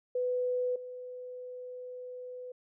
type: tone pair in turn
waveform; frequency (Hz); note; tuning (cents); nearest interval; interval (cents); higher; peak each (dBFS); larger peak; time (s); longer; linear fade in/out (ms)
sine; 498.3 / 500.1; B4 / B4; +15 / +22; unison; 7; second; -28 / -40; first; 0.15-0.76 / 0.76-2.52; second; 5
effects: none